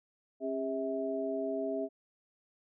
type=tone cluster; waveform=sine; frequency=270.7 / 404 / 650 Hz; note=C#4 / G#4 / E5; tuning=-41 / -48 / -24 cents; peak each=-37 / -36 / -35 dBFS; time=0.4-1.89 s; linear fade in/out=50 ms; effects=none